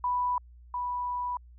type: tone pair in turn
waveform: sine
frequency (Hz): 987.8 / 983.9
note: B5 / B5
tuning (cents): 0 / -7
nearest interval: unison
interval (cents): 7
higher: first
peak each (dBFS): -25 / -29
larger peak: first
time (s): 0.04-0.38 / 0.74-1.37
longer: second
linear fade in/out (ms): 2
effects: added 60 Hz sine -49 dBFS peak until 1.58 s